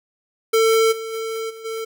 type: tone with level steps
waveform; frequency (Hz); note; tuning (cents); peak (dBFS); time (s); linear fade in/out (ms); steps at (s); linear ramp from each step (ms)
square; 447.6; A4; +30; -14 / -28 / -25 / -36 / -26; 0.53-1.85; 10; 0.91 / 1.12 / 1.49 / 1.64; 20
effects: none